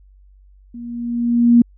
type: tone with level ramp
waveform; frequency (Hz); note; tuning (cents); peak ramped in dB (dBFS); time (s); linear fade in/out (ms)
sine; 237.3; A#3; +31; -30 to -5; 0.74-1.62; 5
effects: added 48 Hz sine -45 dBFS peak until 1.77 s